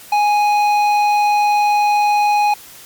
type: tone with tanh clipping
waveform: triangle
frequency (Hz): 830.6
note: G#5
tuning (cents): 0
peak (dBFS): -13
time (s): 0.12-2.54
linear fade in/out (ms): 5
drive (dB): 15
effects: white hiss -39 dBFS RMS until 2.85 s + MP3 96 kbps